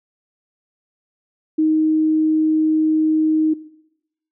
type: tone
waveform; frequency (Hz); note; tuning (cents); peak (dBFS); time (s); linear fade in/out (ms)
sine; 312.9; D#4; +10; -13; 1.58-3.54; 10
effects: noise-tail reverb RT60 0.8 s tail -18 dB re dry